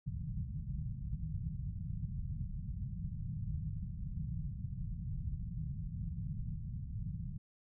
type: low-pass noise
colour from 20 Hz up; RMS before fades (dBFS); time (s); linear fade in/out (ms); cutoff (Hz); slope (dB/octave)
white; -40; 0.06-7.38; 10; 170; 48
effects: none